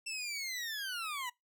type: linear sweep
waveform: 20% pulse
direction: down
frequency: 2691 to 950 Hz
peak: -32 dBFS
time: 0.06-1.3 s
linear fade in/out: 10 ms
effects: noise-tail reverb RT60 0.2 s tail -25 dB re dry